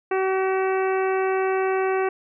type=harmonic tone; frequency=380.2 Hz; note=F#4; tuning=47 cents sharp; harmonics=1 / 2 / 3 / 4 / 5 / 6 / 7; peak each=-21 / -27 / -31 / -33 / -35 / -37 / -38 dBFS; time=0.11-2.09 s; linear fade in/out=5 ms; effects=none